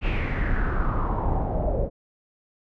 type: noise with low-pass filter sweep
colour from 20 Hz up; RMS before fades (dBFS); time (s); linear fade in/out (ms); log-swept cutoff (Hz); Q
brown; -24; 0.01-1.9; 50; 2700 to 530; 4.9
effects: none